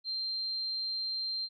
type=tone; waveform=sine; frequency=4159 Hz; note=C8; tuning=11 cents flat; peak=-32 dBFS; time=0.04-1.49 s; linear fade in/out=50 ms; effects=none